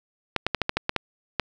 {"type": "clicks", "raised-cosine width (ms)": 0.3, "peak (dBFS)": -6, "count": 9, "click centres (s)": [0.363, 0.466, 0.547, 0.617, 0.694, 0.77, 0.894, 0.963, 1.397], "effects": []}